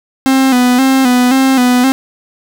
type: tone with vibrato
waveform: 45% pulse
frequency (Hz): 256.8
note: C4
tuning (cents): -32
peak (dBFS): -7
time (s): 0.26-1.92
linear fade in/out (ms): 0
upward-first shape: square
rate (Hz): 1.9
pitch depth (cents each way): 59
effects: none